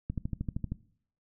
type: click train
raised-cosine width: 5 ms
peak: -20 dBFS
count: 9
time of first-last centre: 0.1-0.72 s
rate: 12.9 Hz
effects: noise-tail reverb RT60 0.6 s tail -20 dB re dry